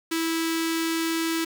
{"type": "tone with notch filter", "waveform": "sawtooth", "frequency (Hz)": 327.6, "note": "E4", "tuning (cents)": -11, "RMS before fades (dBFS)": -26, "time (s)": [0.11, 1.45], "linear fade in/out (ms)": 10, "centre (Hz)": 660, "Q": 0.6, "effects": ["7-bit"]}